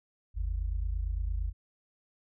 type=tone pair together; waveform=sine; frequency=49 / 77.78 Hz; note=G1 / D#2; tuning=0 / 0 cents; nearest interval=minor sixth; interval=800 cents; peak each=-30 / -35 dBFS; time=0.34-1.53 s; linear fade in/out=50 ms; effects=none